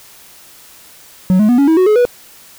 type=tone with pitch steps; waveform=triangle; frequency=185 / 212.5 / 244.1 / 280.4 / 322.1 / 370 / 425 / 488.2 Hz; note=F#3 / G#3 / B3 / C#4 / E4 / F#4 / G#4 / B4; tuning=0 / +40 / -20 / +20 / -40 / 0 / +40 / -20 cents; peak=-5 dBFS; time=1.3-2.052 s; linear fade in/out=0 ms; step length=94 ms; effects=white hiss -41 dBFS RMS until 2.58 s